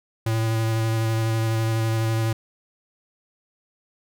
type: tone with vibrato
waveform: square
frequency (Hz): 112.2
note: A2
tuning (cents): +34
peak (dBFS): -21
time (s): 0.26-2.33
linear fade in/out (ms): 5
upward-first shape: square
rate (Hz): 12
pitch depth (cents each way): 11
effects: none